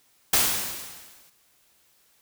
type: noise with exponential decay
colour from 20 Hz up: white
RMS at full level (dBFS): -18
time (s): 0.33-1.3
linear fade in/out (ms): 5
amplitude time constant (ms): 210
effects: white hiss -63 dBFS RMS until 2.21 s